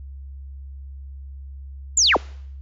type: linear sweep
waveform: sine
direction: down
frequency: 7459 to 168.4 Hz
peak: -13 dBFS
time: 1.97-2.17 s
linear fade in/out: 5 ms
effects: noise-tail reverb RT60 0.7 s tail -26 dB re dry + added 68 Hz sine -34 dBFS peak until 2.61 s